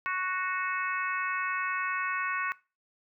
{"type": "harmonic tone with a mistuned harmonic", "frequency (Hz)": 370, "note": "F#4", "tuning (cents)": 0, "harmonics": [3, 4, 5, 6, 7], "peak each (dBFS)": [-32, -34, -36, -38, -39], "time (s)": [0.06, 2.52], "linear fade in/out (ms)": 0, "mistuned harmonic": 6, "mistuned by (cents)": -19, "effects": ["noise-tail reverb RT60 0.3 s tail -20 dB re dry"]}